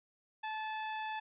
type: tone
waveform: sawtooth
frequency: 869 Hz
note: A5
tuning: 22 cents flat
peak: -33 dBFS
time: 0.43-1.2 s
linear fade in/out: 10 ms
effects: resampled to 8000 Hz